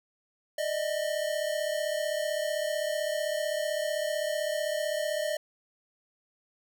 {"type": "tone pair together", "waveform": "square", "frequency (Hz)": [600, 635.7], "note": ["D5", "D#5"], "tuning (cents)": [37, 37], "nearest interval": "minor second", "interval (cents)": 100, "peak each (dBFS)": [-31, -33], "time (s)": [0.58, 5.37], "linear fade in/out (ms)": 5, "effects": []}